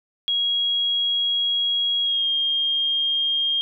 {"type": "tone with pitch glide", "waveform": "sine", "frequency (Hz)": [3300, 3223], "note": ["G#7", "G7"], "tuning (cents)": [-12, 47], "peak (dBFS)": -19, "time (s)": [0.28, 3.61], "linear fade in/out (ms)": 0, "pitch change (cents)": -41, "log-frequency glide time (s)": [2.03, 2.28], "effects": []}